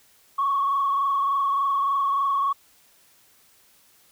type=tone with frequency modulation; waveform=sine; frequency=1108.7 Hz; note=C#6; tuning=in tune; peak=-19 dBFS; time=0.38-2.53 s; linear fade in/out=10 ms; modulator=23.4 Hz; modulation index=1.2; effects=tanh soft clip ceiling -15 dBFS + white hiss -58 dBFS RMS until 4.11 s